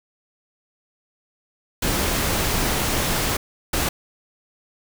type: noise bursts at uneven times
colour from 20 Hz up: pink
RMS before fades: -22 dBFS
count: 2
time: 1.82-3.37 / 3.73-3.89 s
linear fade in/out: 5 ms
effects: none